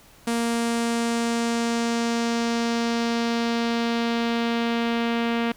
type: tone with low-pass filter sweep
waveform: sawtooth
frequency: 233.1 Hz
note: A#3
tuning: in tune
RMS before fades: -24 dBFS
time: 0.27-5.52 s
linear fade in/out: 5 ms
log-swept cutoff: 10000 to 2900 Hz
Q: 1.5
effects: pink hiss -52 dBFS RMS until 5.56 s